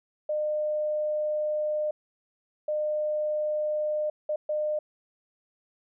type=tone bursts at uneven times; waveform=sine; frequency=606 Hz; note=D#5; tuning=46 cents flat; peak=-25 dBFS; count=4; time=0.29-1.91 / 2.68-4.1 / 4.29-4.36 / 4.49-4.79 s; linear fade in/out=5 ms; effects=none